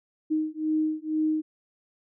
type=beating tone pair; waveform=sine; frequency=310.2 / 312.3 Hz; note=D#4 / D#4; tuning=-5 / +7 cents; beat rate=2.1 Hz; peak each=-27 / -27 dBFS; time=0.3-1.42 s; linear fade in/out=20 ms; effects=none